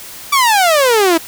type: exponential sweep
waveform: sawtooth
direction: down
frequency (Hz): 1174 to 317.3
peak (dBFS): -5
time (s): 0.32-1.18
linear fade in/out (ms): 10
effects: white hiss -32 dBFS RMS until 1.27 s